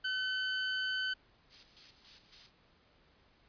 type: tone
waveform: 25% pulse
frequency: 1519 Hz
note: F#6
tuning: 45 cents sharp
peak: -29 dBFS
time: 0.04-1.14 s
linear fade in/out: 10 ms
type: noise with tremolo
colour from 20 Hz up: violet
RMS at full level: -41 dBFS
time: 1.49-2.53 s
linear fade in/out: 50 ms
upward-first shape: square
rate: 3.6 Hz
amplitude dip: 65%
effects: pink hiss -67 dBFS RMS until 3.48 s + resampled to 11025 Hz